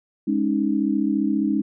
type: chord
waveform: sine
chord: Ab suspended fourth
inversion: none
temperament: equal with one note detuned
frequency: 207.7 / 276.4 / 311.1 Hz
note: Ab3 / Db4 / Eb4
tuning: 0 / -5 / 0 cents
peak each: -23 / -23 / -23 dBFS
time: 0.27-1.62 s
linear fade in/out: 10 ms
effects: none